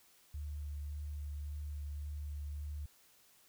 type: tone with vibrato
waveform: sine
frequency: 73.42 Hz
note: D2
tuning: in tune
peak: -39 dBFS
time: 0.34-2.86 s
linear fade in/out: 5 ms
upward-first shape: sine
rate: 1.8 Hz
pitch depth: 14 cents each way
effects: white hiss -66 dBFS RMS until 3.48 s